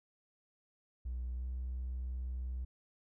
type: tone with pitch glide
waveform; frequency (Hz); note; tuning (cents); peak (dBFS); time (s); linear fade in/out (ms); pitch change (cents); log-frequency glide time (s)
triangle; 61.5 to 62.9; B1 to B1; -7 to +32; -33; 1.05-2.65; 10; +39; 1.35-1.44
effects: tanh soft clip ceiling -33 dBFS